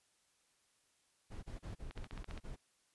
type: noise bursts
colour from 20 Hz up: brown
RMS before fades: -46 dBFS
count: 8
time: 1.3-2.564 s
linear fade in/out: 20 ms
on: 130 ms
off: 32 ms
type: click train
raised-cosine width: 0.3 ms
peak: -33 dBFS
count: 8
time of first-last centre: 1.91-2.377 s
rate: 15 Hz
effects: white hiss -75 dBFS RMS until 2.94 s + resampled to 24000 Hz